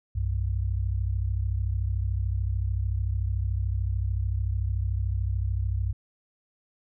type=tone pair together; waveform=sine; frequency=62.4 / 95.96 Hz; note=B1 / G2; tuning=+19 / -36 cents; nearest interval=perfect fifth; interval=745 cents; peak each=-27 dBFS; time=0.15-5.93 s; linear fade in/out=10 ms; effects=none